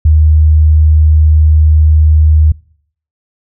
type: tone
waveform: sine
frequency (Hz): 77.3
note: D#2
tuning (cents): -11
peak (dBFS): -3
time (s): 0.05-2.52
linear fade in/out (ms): 5
effects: noise-tail reverb RT60 0.6 s tail -24 dB re dry

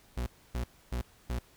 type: tone bursts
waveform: 40% pulse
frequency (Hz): 60.8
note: B1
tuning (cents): -26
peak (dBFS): -30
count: 4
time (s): 0.17-1.39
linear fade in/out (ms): 5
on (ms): 95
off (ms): 280
effects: pink hiss -61 dBFS RMS until 1.56 s

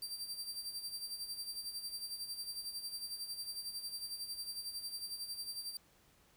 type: tone with tremolo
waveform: sawtooth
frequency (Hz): 4700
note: D8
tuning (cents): +1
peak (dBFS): -36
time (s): 0.02-5.77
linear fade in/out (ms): 2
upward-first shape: sine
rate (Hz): 11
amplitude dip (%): 65
effects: pink hiss -68 dBFS RMS until 6.36 s

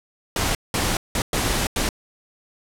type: noise bursts at uneven times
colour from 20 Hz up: pink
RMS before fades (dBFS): -22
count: 5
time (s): 0.36-0.55 / 0.74-0.97 / 1.15-1.22 / 1.33-1.67 / 1.76-1.89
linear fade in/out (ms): 2
effects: low-pass 12000 Hz 12 dB/octave

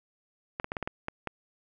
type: clicks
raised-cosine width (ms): 0.5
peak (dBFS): -17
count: 8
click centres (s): 0.599 / 0.644 / 0.719 / 0.768 / 0.827 / 0.875 / 1.084 / 1.273
effects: none

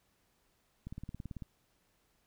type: click train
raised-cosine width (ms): 5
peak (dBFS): -30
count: 11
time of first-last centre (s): 0.87-1.422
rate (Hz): 18.1
effects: pink hiss -74 dBFS RMS until 2.26 s

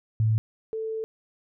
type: tone pair in turn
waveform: sine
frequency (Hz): 110 / 442.3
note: A2 / A4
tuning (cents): 0 / +9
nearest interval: 2 octaves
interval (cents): 2409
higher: second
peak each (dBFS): -19 / -28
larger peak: first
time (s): 0.2-0.38 / 0.73-1.04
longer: second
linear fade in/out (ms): 0
effects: none

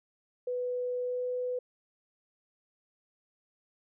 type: tone with pitch glide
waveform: sine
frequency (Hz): 495.6 to 498.5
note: B4 to B4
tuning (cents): +6 to +16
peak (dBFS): -30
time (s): 0.47-1.59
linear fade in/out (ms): 5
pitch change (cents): +10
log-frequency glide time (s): 1.03-1.24
effects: none

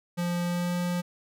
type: tone with pitch glide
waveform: square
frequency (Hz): 174.61 to 176.43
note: F3 to F3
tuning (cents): 0 to +18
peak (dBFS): -27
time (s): 0.17-1.02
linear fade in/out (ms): 20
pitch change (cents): +18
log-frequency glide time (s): 0.44-0.76
effects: none

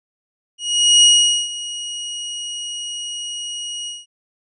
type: tone with ADSR envelope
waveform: sawtooth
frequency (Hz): 2892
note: F#7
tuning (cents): -40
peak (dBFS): -4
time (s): 0.58-4.06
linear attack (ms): 450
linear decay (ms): 450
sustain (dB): -18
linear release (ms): 190
effects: resampled to 22050 Hz

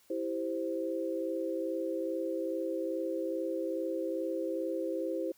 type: chord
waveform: sine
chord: C major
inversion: first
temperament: equal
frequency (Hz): 329.6 / 392 / 523.3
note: E4 / G4 / C5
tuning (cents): 0 / 0 / 0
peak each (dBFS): -35 / -38 / -35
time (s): 0.1-5.32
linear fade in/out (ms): 5
effects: white hiss -65 dBFS RMS until 5.37 s

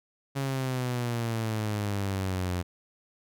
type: exponential sweep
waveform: sawtooth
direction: down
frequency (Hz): 138.59 to 88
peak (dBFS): -24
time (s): 0.35-2.63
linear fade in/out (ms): 20
effects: none

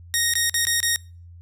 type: tone with dropouts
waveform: 10% pulse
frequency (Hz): 1866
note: A#6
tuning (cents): +1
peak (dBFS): -10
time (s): 0.14-0.96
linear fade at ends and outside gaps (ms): 0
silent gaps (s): 0.337-0.354 / 0.496-0.542 / 0.652-0.669 / 0.803-0.829
effects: noise-tail reverb RT60 0.4 s tail -26 dB re dry + added 86 Hz sine -41 dBFS peak until 1.41 s

